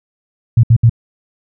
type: tone bursts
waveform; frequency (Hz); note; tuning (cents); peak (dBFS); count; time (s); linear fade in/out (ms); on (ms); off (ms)
sine; 115.8; A#2; -11; -4; 3; 0.57-0.896; 5; 64; 67
effects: none